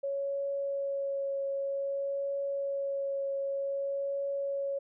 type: tone with vibrato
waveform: sine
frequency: 554.4 Hz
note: C#5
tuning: in tune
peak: -30 dBFS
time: 0.03-4.79 s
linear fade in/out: 10 ms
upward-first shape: triangle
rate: 0.53 Hz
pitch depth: 12 cents each way
effects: none